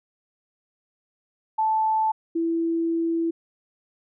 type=tone pair in turn; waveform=sine; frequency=876 / 331.7 Hz; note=A5 / E4; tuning=-8 / +11 cents; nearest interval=octave + perfect fourth; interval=1681 cents; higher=first; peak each=-19 / -21 dBFS; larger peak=first; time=1.58-2.12 / 2.35-3.31 s; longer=second; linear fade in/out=10 ms; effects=none